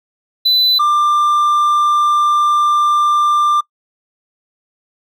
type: tone pair in turn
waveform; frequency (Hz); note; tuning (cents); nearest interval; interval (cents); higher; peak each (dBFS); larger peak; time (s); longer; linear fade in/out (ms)
triangle; 4000 / 1189.2; B7 / D6; +21 / +21; octave + major sixth; 2100; first; -8; neither; 0.45-0.79 / 0.79-3.61; second; 10
effects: noise-tail reverb RT60 0.1 s tail -25 dB re dry